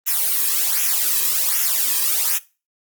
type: noise with flanger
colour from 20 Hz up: blue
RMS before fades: -19 dBFS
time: 0.06-2.39 s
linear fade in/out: 20 ms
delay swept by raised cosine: 0.22 to 1.42 ms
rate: 1.3 Hz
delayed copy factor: -0.8
effects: noise-tail reverb RT60 0.3 s tail -20 dB re dry + Opus 24 kbps